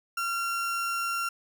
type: tone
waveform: 35% pulse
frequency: 1374 Hz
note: F6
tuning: 29 cents flat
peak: -26 dBFS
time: 0.17-1.29 s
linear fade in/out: 5 ms
effects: none